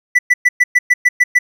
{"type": "tone bursts", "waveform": "triangle", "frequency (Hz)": 1975.5, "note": "B6", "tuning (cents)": 0, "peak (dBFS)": -5, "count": 9, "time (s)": [0.15, 1.39], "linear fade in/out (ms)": 10, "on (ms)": 40, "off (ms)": 110, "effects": []}